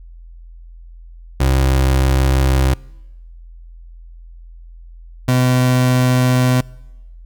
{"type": "tone pair in turn", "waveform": "30% pulse", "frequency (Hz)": [66.2, 126.46], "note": ["C2", "B2"], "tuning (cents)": [21, 41], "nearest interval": "major seventh", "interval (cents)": 1120, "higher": "second", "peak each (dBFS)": -9, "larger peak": "neither", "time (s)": [[1.4, 2.74], [5.28, 6.61]], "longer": "first", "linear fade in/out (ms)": 5, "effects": ["noise-tail reverb RT60 1.0 s tail -25 dB re dry", "added 42 Hz sine -35 dBFS peak until 7.25 s"]}